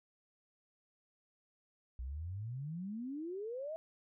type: exponential sweep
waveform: sine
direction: up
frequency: 59.3 to 659.3 Hz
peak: -39 dBFS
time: 1.99-3.76 s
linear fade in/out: 0 ms
effects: none